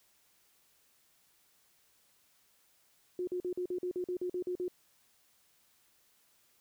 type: tone bursts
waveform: sine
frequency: 360.4 Hz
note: F#4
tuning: 45 cents flat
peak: -32 dBFS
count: 12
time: 3.19-4.681 s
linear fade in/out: 2 ms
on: 83 ms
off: 45 ms
effects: white hiss -69 dBFS RMS until 6.6 s